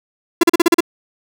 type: tone bursts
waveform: 45% pulse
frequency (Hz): 340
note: F4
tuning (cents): -46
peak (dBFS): -7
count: 7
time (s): 0.41-0.806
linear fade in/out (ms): 5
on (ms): 24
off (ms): 38
effects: none